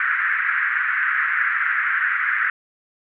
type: band-pass noise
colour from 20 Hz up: white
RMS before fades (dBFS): -21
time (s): 0-2.5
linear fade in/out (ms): 2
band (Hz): 1400 to 1900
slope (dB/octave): 48
effects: none